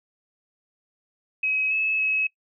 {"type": "tone with pitch steps", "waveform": "sine", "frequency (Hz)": [2547, 2592, 2568], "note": ["D#7", "E7", "E7"], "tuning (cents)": [40, -30, -46], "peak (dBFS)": -21, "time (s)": [1.43, 2.27], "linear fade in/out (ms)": 5, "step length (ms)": 280, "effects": ["noise-tail reverb RT60 0.1 s tail -23 dB re dry"]}